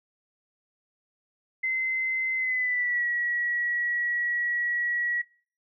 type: tone with pitch glide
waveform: sine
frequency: 2060 to 1922 Hz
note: C7 to B6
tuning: -28 to -48 cents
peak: -24 dBFS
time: 1.63-5.22 s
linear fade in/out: 10 ms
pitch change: -120 cents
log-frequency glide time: 2.36-3.05 s
effects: noise-tail reverb RT60 0.4 s tail -21 dB re dry